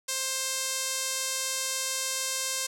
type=tone with band-pass filter; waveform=sawtooth; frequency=527 Hz; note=C5; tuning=12 cents sharp; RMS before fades=-31 dBFS; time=0.08-2.67 s; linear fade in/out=10 ms; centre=7400 Hz; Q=1.4; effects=none